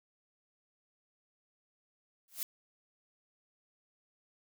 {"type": "noise with exponential growth", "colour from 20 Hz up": "blue", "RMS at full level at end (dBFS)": -32, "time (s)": [2.28, 2.43], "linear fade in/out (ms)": 1, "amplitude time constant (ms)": 32, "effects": []}